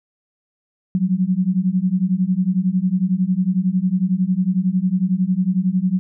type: beating tone pair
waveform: sine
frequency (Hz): 178.9 / 189.9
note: F3 / F#3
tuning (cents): +42 / +45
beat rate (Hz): 11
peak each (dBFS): -19 / -18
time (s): 0.95-5.99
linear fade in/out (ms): 0
effects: none